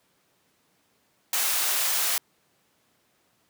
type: high-pass noise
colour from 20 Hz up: white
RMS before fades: -25 dBFS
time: 1.33-2.18 s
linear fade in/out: 2 ms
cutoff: 620 Hz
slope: 12 dB/octave
effects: pink hiss -67 dBFS RMS until 3.49 s + high-pass 150 Hz 12 dB/octave